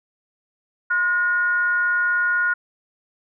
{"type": "tone with frequency modulation", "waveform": "sine", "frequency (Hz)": 1438, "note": "F#6", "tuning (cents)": -50, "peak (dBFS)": -17, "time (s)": [0.9, 2.54], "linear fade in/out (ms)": 10, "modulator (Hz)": 392, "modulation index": 0.39, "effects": []}